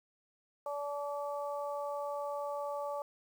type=harmonic tone; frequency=287.9 Hz; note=D4; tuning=34 cents flat; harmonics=2 / 3 / 4; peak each=-37 / -41 / -43 dBFS; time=0.66-3.02 s; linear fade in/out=2 ms; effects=10-bit